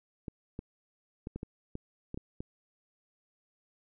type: clicks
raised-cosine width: 3 ms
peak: -25 dBFS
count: 9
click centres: 0.282 / 0.591 / 1.271 / 1.36 / 1.431 / 1.754 / 2.144 / 2.175 / 2.405 s
effects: none